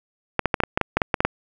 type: clicks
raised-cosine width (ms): 0.5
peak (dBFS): -3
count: 12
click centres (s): 0.393 / 0.457 / 0.542 / 0.603 / 0.636 / 0.775 / 0.813 / 0.97 / 1.018 / 1.142 / 1.205 / 1.25
effects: none